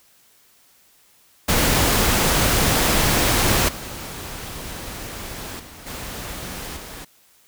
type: noise with level steps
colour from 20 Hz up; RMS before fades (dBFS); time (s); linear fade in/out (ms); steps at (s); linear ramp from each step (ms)
pink; -18 / -33 / -41 / -32 / -36; 1.48-7.05; 10; 3.68 / 5.59 / 5.86 / 6.76; 10
effects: white hiss -56 dBFS RMS until 7.47 s